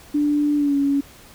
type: tone with pitch glide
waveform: sine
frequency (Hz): 293.7 to 280.3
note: D4 to C#4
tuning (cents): 0 to +19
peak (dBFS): -16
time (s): 0.14-1.01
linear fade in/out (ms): 10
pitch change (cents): -81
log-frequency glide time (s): 0.56-0.76
effects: pink hiss -46 dBFS RMS until 1.34 s